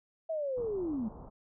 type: linear sweep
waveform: sine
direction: down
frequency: 660 to 203.4 Hz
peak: -31 dBFS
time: 0.29-1.09 s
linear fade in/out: 10 ms
type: low-pass noise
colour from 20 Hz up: pink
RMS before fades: -48 dBFS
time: 0.56-1.3 s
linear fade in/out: 20 ms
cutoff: 1100 Hz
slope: 48 dB/octave
effects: none